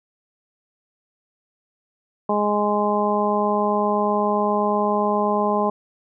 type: harmonic tone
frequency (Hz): 207.7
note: G#3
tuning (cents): 0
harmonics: 1 / 2 / 3 / 4 / 5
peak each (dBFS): -24 / -24 / -24 / -24 / -24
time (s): 2.29-5.7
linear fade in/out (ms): 5
effects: none